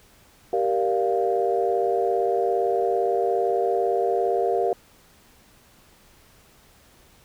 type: chord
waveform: sine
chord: G minor seventh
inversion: none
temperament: equal with one note detuned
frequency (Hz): 388.6 / 466.2 / 587.3 / 698.5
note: G4 / Bb4 / D5 / F5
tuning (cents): -15 / 0 / 0 / 0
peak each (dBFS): -24 / -24 / -30 / -24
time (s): 0.53-4.73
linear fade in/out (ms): 2
effects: tanh soft clip ceiling -9 dBFS + pink hiss -55 dBFS RMS until 7.24 s